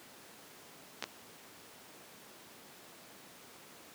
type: clicks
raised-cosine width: 0.2 ms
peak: -18 dBFS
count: 2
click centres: 1.025 / 1.04 s
effects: pink hiss -54 dBFS RMS until 3.94 s + high-pass 200 Hz 12 dB/octave